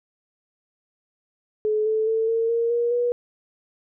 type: tone with pitch steps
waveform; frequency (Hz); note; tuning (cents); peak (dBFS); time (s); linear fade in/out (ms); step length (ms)
sine; 428.3 / 437 / 446 / 455.1 / 464.4 / 473.9 / 483.5; A4 / A4 / A4 / A#4 / A#4 / A#4 / B4; -47 / -12 / +23 / -42 / -7 / +28 / -37; -19; 1.65-3.12; 0; 210
effects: none